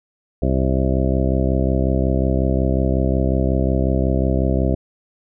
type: harmonic tone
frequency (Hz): 65.5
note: C2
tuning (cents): +2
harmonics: 1 / 2 / 3 / 4 / 5 / 6 / 8 / 9 / 10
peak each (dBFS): -19 / -22 / -24 / -25 / -26 / -27 / -28 / -29 / -29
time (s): 0.42-4.75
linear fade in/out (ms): 5
effects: none